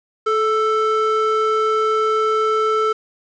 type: ring-modulated tone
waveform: triangle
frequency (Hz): 880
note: A5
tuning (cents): 0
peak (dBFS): -10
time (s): 0.26-2.93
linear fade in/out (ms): 10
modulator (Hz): 446
effects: resampled to 16000 Hz + 7-bit